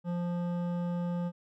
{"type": "tone with hard clipping", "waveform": "sine", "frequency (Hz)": 174.61, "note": "F3", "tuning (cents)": 0, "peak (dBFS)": -32, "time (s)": [0.04, 1.32], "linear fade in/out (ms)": 50, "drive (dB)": 12, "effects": []}